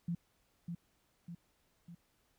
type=tone with echo; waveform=sine; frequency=171.1 Hz; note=F3; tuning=35 cents flat; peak=-33 dBFS; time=0.08-0.15 s; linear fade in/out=5 ms; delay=600 ms; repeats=3; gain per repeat=-5 dB; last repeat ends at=1.95 s; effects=pink hiss -75 dBFS RMS until 2.38 s